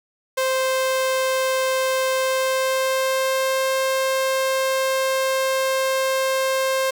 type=tone with pitch glide; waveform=sawtooth; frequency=523.3 to 529.1 Hz; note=C5 to C5; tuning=0 to +19 cents; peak=-15 dBFS; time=0.37-6.91 s; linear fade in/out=10 ms; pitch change=+19 cents; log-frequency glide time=2.13-3.73 s; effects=7-bit